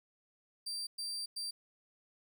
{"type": "tone bursts at uneven times", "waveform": "35% pulse", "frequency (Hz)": 4699, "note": "D8", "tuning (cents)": 0, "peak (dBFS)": -36, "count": 3, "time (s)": [[0.66, 0.87], [0.98, 1.26], [1.36, 1.51]], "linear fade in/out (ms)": 10, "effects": ["13-bit"]}